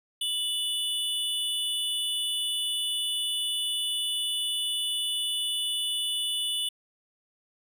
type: tone pair together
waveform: square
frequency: 2960 / 3484 Hz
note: F#7 / A7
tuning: 0 / -18 cents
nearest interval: minor third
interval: 282 cents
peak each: -30 / -31 dBFS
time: 0.21-6.69 s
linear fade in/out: 5 ms
effects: resampled to 32000 Hz